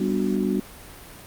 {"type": "chord", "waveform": "sine", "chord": "G major seventh", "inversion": "none", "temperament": "just", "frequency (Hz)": [196, 245, 294, 367.5], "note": ["G3", "B3", "D4", "F#4"], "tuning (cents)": [0, -14, 2, -12], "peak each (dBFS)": [-24, -27, -28, -27], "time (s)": [0, 0.6], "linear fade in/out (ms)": 5, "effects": ["pink hiss -43 dBFS RMS until 1.26 s", "Opus 48 kbps"]}